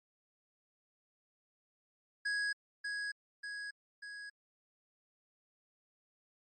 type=tone with echo; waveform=square; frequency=1661.2 Hz; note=G#6; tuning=in tune; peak=-33 dBFS; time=2.25-2.53 s; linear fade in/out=10 ms; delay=590 ms; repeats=3; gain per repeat=-4 dB; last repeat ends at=4.3 s; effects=MP3 32 kbps